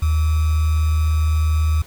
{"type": "tone with sample-and-hold", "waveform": "sine", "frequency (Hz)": 78, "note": "D#2", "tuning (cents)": 5, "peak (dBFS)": -14, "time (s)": [0.02, 1.82], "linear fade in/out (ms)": 5, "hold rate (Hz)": 1225, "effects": ["pink hiss -45 dBFS RMS until 1.86 s"]}